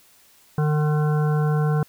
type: harmonic tone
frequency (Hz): 151.1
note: D3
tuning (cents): +50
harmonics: 1 / 3 / 5 / 7 / 9 / 10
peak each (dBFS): -18 / -28 / -32 / -35 / -37 / -38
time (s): 0.58-1.83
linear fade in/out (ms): 2
effects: white hiss -55 dBFS RMS until 1.88 s